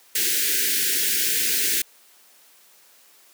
white band-stop noise, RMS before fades -22 dBFS, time 0.15-1.82 s, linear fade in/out 5 ms, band 470 to 1500 Hz, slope 96 dB/octave, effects white hiss -54 dBFS RMS until 3.33 s + high-pass 300 Hz 12 dB/octave

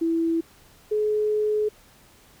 sine tone pair in turn, 330 / 424.7 Hz, E4 / G#4, +2 / +39 cents, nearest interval major third, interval 437 cents, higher second, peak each -20 dBFS, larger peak neither, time 0.01-0.41 / 0.91-1.69 s, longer second, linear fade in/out 10 ms, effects pink hiss -54 dBFS RMS until 2.4 s

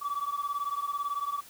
sine beating tone pair, 1140 / 1158 Hz, C#6 / D6, +48 / -25 cents, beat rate 18 Hz, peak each -31 dBFS, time 0.01-1.41 s, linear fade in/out 20 ms, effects tanh soft clip ceiling -26 dBFS + white hiss -52 dBFS RMS until 1.49 s

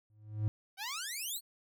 triangle tone with exponential growth, 106.7 Hz, G#2, 47 cents sharp, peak -24 dBFS, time 0.1-0.48 s, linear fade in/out 0 ms, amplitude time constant 81 ms
10% pulse exponential sweep, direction up, 737 to 4464 Hz, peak -29 dBFS, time 0.77-1.41 s, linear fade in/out 50 ms
effects none

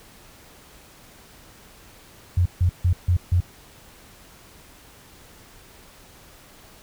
sine tone bursts, 88.7 Hz, F2, 27 cents sharp, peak -15 dBFS, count 5, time 2.37-3.405 s, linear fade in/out 5 ms, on 87 ms, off 150 ms, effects pink hiss -49 dBFS RMS until 6.82 s

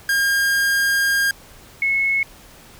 45% pulse / sine tone pair in turn, 1614 / 2188 Hz, G#6 / C#7, -50 / -23 cents, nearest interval perfect fourth, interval 527 cents, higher second, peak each -16 dBFS, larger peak neither, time 0.09-1.31 / 1.82-2.23 s, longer first, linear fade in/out 2 ms, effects pink hiss -45 dBFS RMS until 2.79 s

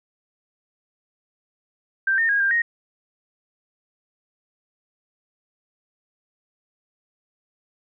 sine tone with pitch steps, 1571 / 1824 / 1637 / 1591 / 1869 Hz, G6 / A#6 / G#6 / G6 / A#6, +3 / -38 / -25 / +25 / +4 cents, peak -17 dBFS, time 2.07-2.62 s, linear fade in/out 5 ms, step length 110 ms, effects none

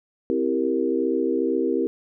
sine chord, C dominant seventh, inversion none, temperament equal, 261.6 / 329.6 / 392 / 466.2 Hz, C4 / E4 / G4 / Bb4, 0 / 0 / 0 / 0 cents, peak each -26 / -25 / -25 / -26 dBFS, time 0.3-1.87 s, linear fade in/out 0 ms, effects none

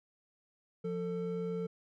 triangle tone pair together, 175.52 / 446.4 Hz, F3 / A4, +9 / +25 cents, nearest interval octave + major third, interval 1616 cents, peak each -35 / -34 dBFS, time 0.84-1.67 s, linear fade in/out 10 ms, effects none

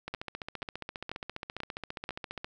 two click trains, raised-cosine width 0.3 ms, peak -19 / -21 dBFS, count 5 / 36, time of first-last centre 0.14-2.091 / 0.08-2.445 s, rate 2.05 / 14.8 Hz, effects none

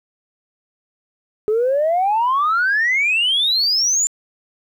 sine exponential sweep, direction up, 415.3 to 7250 Hz, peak -13 dBFS, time 1.48-4.07 s, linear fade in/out 0 ms, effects tanh soft clip ceiling -11 dBFS + 9-bit

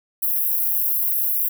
white high-pass noise, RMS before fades -21 dBFS, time 0.22-1.49 s, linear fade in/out 10 ms, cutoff 11000 Hz, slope 96 dB/octave, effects none

